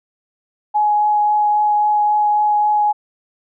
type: tone with vibrato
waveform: sine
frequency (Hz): 839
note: G#5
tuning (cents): +17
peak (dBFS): -12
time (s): 0.74-2.93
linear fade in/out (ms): 20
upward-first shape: triangle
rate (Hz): 3.7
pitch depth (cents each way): 10
effects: none